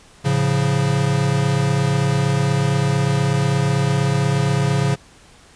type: chord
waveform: square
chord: A augmented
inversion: none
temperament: equal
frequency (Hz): 110 / 138.59 / 174.61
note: A2 / C#3 / E#3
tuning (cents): 0 / 0 / 0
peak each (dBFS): -24 / -18 / -24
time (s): 0.24-4.96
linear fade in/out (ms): 20
effects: pink hiss -48 dBFS RMS until 5.55 s + resampled to 22050 Hz